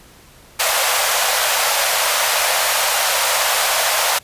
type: high-pass noise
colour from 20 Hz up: pink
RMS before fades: -17 dBFS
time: 0.59-4.19 s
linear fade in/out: 10 ms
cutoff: 550 Hz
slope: 48 dB/octave
effects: pink hiss -46 dBFS RMS until 4.23 s + resampled to 32000 Hz